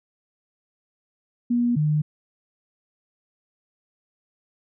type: tone pair in turn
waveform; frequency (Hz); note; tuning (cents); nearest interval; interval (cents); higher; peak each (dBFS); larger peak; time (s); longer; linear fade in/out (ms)
sine; 240.2 / 151.32; B3 / D#3; -48 / -48; minor sixth; 800; first; -18 / -18; neither; 1.5-1.76 / 1.76-2.02; neither; 10
effects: none